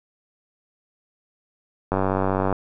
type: click train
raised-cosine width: 1 ms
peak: -8 dBFS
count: 59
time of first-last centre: 1.92-2.527 s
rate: 95.6 Hz
effects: none